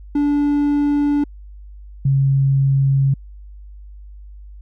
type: tone pair in turn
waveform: triangle / sine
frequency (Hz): 289.7 / 136.72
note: D4 / C#3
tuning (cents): -24 / -24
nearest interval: octave + minor second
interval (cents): 1300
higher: first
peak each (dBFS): -12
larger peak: neither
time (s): 0.15-1.24 / 2.05-3.14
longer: neither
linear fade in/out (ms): 5
effects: added 50 Hz sine -35 dBFS peak until 4.61 s